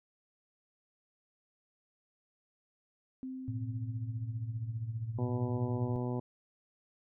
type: tone with exponential decay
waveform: sine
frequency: 260 Hz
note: C4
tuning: 11 cents flat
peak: -37 dBFS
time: 3.23-6.04 s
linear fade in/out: 0 ms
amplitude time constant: 610 ms
type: tone with tremolo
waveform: sine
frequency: 113.3 Hz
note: A#2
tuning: 49 cents flat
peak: -31 dBFS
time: 3.48-5.96 s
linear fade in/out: 0 ms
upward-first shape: triangle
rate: 15 Hz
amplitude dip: 75%
type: harmonic tone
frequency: 123.47 Hz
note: B2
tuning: in tune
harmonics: 1 / 2 / 3 / 4 / 5 / 6 / 7 / 8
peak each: -35 / -37 / -40 / -44 / -47 / -50 / -48 / -50 dBFS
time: 5.18-6.2 s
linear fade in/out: 5 ms
effects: none

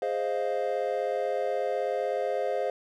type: chord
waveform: triangle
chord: F minor seventh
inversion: first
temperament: equal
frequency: 415.3 / 523.3 / 622.3 / 698.5 Hz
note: Ab4 / C5 / Eb5 / F5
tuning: 0 / 0 / 0 / 0 cents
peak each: -31 / -28 / -31 / -31 dBFS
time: 0.02-2.7 s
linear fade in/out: 2 ms
effects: none

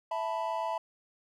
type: chord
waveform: triangle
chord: E suspended fourth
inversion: none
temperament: equal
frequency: 659.3 / 880 / 987.8 Hz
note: E5 / A5 / B5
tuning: 0 / 0 / 0 cents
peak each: -33 dBFS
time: 0.11-0.78 s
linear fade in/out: 5 ms
effects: none

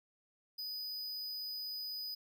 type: tone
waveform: square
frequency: 4978 Hz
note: D#8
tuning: in tune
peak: -40 dBFS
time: 0.58-2.15 s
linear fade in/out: 10 ms
effects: none

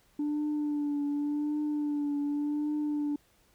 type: tone with vibrato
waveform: sine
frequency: 293.7 Hz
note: D4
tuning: in tune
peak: -26 dBFS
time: 0.19-3.16 s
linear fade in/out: 5 ms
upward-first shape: triangle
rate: 0.88 Hz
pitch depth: 38 cents each way
effects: tanh soft clip ceiling -26 dBFS + pink hiss -66 dBFS RMS until 3.54 s

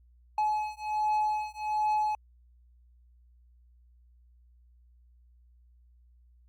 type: beating tone pair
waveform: triangle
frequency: 851 / 852.3 Hz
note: G#5 / G#5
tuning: +42 / +45 cents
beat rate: 1.3 Hz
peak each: -28 dBFS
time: 0.38-2.15 s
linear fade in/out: 2 ms
effects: added 60 Hz sine -57 dBFS peak until 6.48 s + Opus 48 kbps

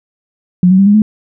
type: tone with pitch steps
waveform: sine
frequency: 179.8 / 187.87 / 196.3 / 205.1 / 214.3 Hz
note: F#3 / F#3 / G3 / G#3 / A3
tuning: -49 / +27 / +3 / -21 / -45 cents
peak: -4 dBFS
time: 0.63-1.02 s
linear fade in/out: 2 ms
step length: 78 ms
effects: none

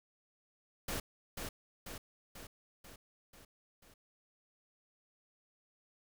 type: noise with echo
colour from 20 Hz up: pink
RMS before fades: -38 dBFS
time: 0.88-1 s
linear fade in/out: 5 ms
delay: 490 ms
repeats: 6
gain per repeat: -4 dB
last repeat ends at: 3.94 s
effects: none

